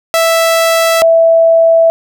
sawtooth / sine tone pair in turn, 659.3 / 659.3 Hz, E5 / E5, 0 / 0 cents, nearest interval unison, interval 0 cents, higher neither, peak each -4 dBFS, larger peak neither, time 0.14-1.02 / 1.02-1.9 s, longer neither, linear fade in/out 0 ms, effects none

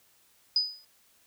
sine tone with exponential decay, 4978 Hz, D#8, in tune, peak -19 dBFS, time 0.56-0.85 s, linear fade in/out 2 ms, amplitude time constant 63 ms, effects white hiss -64 dBFS RMS until 1.26 s

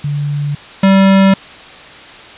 sine / square tone pair in turn, 145.1 / 193.69 Hz, D3 / G3, -21 / -21 cents, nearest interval perfect fourth, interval 500 cents, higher second, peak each -14 / -6 dBFS, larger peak second, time 0.04-0.55 / 0.83-1.34 s, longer neither, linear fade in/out 5 ms, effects white hiss -34 dBFS RMS until 2.37 s + resampled to 8000 Hz

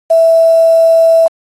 sine tone with quantisation, 657 Hz, E5, 6 cents flat, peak -4 dBFS, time 0.1-1.28 s, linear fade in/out 10 ms, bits 5, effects AAC 32 kbps

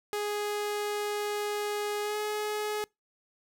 sawtooth tone with pitch glide, 415.3 to 422.1 Hz, G#4 to G#4, 0 to +28 cents, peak -26 dBFS, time 0.13-2.84 s, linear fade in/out 0 ms, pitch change +28 cents, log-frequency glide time 2.02-2.17 s, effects noise-tail reverb RT60 0.2 s tail -26 dB re dry

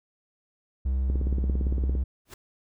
triangle tone with pitch glide, 65.41 to 65 Hz, C2 to C2, 0 to -11 cents, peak -21 dBFS, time 0.85-2.04 s, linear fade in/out 10 ms, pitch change -11 cents, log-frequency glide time 1.17-1.27 s
click train, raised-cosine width 3 ms, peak -19 dBFS, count 16, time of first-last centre 1.1-1.952 s, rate 17.6 Hz
pink noise with exponential growth, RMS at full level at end -37 dBFS, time 2.25-2.34 s, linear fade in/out 5 ms, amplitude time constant 18 ms
effects none

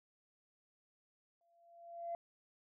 sine tone with exponential growth, 683 Hz, F5, 39 cents flat, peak -36 dBFS, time 1.41-2.15 s, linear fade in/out 1 ms, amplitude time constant 160 ms, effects tanh soft clip ceiling -32 dBFS

